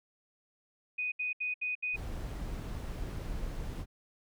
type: tone bursts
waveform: sine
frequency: 2489 Hz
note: D#7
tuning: in tune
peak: -31 dBFS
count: 5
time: 0.98-1.964 s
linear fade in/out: 10 ms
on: 140 ms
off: 71 ms
type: noise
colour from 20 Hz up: brown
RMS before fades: -38 dBFS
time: 1.93-3.86 s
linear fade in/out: 50 ms
effects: none